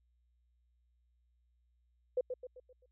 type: tone with echo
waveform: sine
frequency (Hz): 504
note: B4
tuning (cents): +35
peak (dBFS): -28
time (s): 2.17-2.21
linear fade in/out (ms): 5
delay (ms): 130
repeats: 5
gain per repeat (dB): -7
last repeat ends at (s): 2.86
effects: added 60 Hz sine -70 dBFS peak until 2.91 s